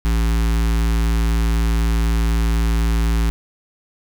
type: tone with notch filter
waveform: square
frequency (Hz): 56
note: A1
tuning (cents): +31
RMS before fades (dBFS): -17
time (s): 0.05-3.3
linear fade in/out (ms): 0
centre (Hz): 580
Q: 1.2
effects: none